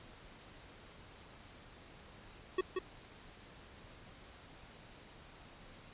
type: tone with echo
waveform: square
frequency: 371.8 Hz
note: F#4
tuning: 8 cents sharp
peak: -30 dBFS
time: 2.58-2.61 s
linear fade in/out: 5 ms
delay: 180 ms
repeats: 1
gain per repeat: -4 dB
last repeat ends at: 2.79 s
effects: pink hiss -56 dBFS RMS until 5.93 s + resampled to 8000 Hz